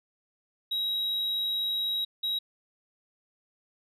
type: tone bursts at uneven times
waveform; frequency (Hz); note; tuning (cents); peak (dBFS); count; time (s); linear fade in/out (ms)
sine; 3836; A#7; +49; -24; 2; 0.71-2.05 / 2.23-2.39; 10
effects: tanh soft clip ceiling -26 dBFS